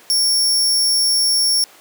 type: tone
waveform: sawtooth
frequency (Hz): 5480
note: F8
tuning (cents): -34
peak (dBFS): -11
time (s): 0.1-1.64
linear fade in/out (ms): 0
effects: pink hiss -45 dBFS RMS until 1.8 s + high-pass 400 Hz 12 dB/octave